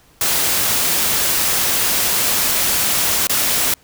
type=noise with dropouts; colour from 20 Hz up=white; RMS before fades=-17 dBFS; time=0.21-3.74 s; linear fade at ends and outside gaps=2 ms; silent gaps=3.271-3.295 s; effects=pink hiss -52 dBFS RMS until 3.83 s